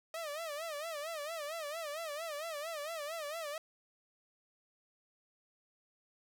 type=tone with vibrato; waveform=sawtooth; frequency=622.3 Hz; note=D#5; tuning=in tune; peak=-35 dBFS; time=0.14-3.58 s; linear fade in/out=2 ms; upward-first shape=sine; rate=4.4 Hz; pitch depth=140 cents each way; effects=none